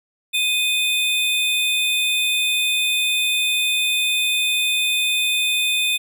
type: tone pair together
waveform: square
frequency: 2499 / 3564 Hz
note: D#7 / A7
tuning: +7 / +22 cents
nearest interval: tritone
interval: 615 cents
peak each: -21 dBFS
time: 0.33-5.98 s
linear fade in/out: 20 ms
effects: none